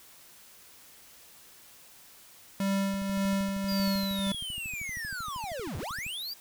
square tone with tremolo, 196 Hz, G3, in tune, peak -26 dBFS, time 2.6-4.32 s, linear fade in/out 2 ms, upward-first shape sine, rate 1.8 Hz, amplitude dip 45%
click train, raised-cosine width 5 ms, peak -33 dBFS, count 41, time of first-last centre 2.94-6.065 s, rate 12.8 Hz
square linear two-way sweep, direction down then up, 4879 to 61.74 to 4879 Hz, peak -35 dBFS, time 3.68-6.34 s, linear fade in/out 10 ms, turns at 5.78 s
effects white hiss -54 dBFS RMS until 6.4 s

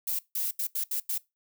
violet noise bursts at uneven times, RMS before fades -30 dBFS, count 6, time 0.07-0.19 / 0.35-0.51 / 0.59-0.67 / 0.75-0.84 / 0.91-1 / 1.09-1.18 s, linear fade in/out 5 ms, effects noise-tail reverb RT60 0.2 s tail -21 dB re dry

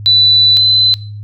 sine tone pair in turn, 3978 / 4031 Hz, B7 / B7, +12 / +35 cents, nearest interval unison, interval 23 cents, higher second, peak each -6 dBFS, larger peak neither, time 0.06-0.57 / 0.57-0.94 s, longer first, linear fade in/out 0 ms, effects noise-tail reverb RT60 0.4 s tail -20 dB re dry + added 104 Hz sine -24 dBFS peak until 1.23 s

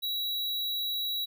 square tone, 3891 Hz, B7, 27 cents flat, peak -30 dBFS, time 0.02-1.26 s, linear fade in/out 20 ms, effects none

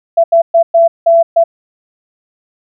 sine tone bursts at uneven times, 670 Hz, E5, 28 cents sharp, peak -4 dBFS, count 6, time 0.17-0.24 / 0.32-0.42 / 0.54-0.63 / 0.74-0.88 / 1.06-1.23 / 1.36-1.44 s, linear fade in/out 10 ms, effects none

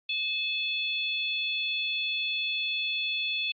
harmonic tone, 863 Hz, A5, 34 cents flat, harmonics 3 / 4 / 5, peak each -30 / -31 / -39 dBFS, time 0.09-3.52 s, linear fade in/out 5 ms, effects AAC 32 kbps

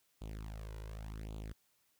sawtooth tone with flanger, 53.3 Hz, G#1, 46 cents sharp, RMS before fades -45 dBFS, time 0.21-1.53 s, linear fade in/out 10 ms, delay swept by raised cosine 0.27 to 2.07 ms, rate 0.88 Hz, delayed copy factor +0.85, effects white hiss -75 dBFS RMS until 1.99 s

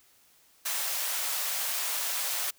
white high-pass noise, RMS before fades -31 dBFS, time 0.65-2.51 s, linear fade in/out 10 ms, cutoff 560 Hz, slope 24 dB/octave, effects white hiss -62 dBFS RMS until 2.58 s

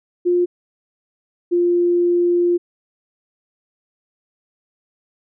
sine tone pair in turn, 353.6 / 349.5 Hz, F4 / F4, +22 / +1 cents, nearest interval unison, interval 21 cents, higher first, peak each -13 dBFS, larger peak neither, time 0.25-0.46 / 1.51-2.58 s, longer second, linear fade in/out 20 ms, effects none

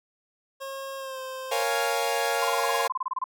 25% pulse tone with pitch glide, 541 to 522.6 Hz, C#5 to C5, -42 to -2 cents, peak -30 dBFS, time 0.6-1.65 s, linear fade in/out 20 ms, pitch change -60 cents, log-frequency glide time 0.97-1.2 s
sawtooth chord, Bb minor seventh, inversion none, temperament equal, 466.2 / 554.4 / 698.5 / 830.6 Hz, Bb4 / Db5 / F5 / Ab5, 0 / 0 / 0 / 0 cents, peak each -26 dBFS, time 1.51-2.88 s, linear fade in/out 10 ms
sine tone bursts, 1035 Hz, C6, 19 cents flat, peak -25 dBFS, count 16, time 2.42-3.241 s, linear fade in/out 5 ms, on 26 ms, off 27 ms
effects none

